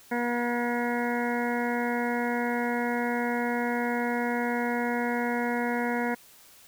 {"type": "harmonic tone", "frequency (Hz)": 240.1, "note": "B3", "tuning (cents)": -49, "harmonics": [1, 2, 3, 4, 6, 7, 8, 9], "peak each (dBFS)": [-29, -32, -34, -35, -37, -37, -38, -39], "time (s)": [0.11, 6.15], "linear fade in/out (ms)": 10, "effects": ["white hiss -54 dBFS RMS until 6.67 s"]}